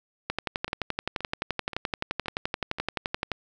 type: two click trains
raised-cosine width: 0.3 ms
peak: -11 / -20 dBFS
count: 36 / 5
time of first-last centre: 0.3-3.317 / 0.68-2.785 s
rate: 11.6 / 1.9 Hz
effects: none